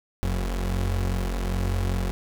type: tone pair together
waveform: 30% pulse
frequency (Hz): 45.05 / 91.3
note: F#1 / F#2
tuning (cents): -45 / -23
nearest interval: octave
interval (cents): 1222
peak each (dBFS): -22 / -27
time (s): 0.23-2.11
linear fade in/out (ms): 0
effects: 8-bit